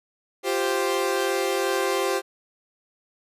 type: chord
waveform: sawtooth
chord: F suspended second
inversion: none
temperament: equal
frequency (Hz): 349.2 / 392 / 523.3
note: F4 / G4 / C5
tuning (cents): 0 / 0 / 0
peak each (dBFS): -25 / -21 / -23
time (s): 0.43-2.22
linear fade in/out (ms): 50
effects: resampled to 32000 Hz